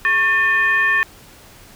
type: tone with frequency modulation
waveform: sine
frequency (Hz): 1791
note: A6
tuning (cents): +30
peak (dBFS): -13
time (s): 0.05-1.03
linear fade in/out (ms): 0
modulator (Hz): 688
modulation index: 0.68
effects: pink hiss -44 dBFS RMS until 1.75 s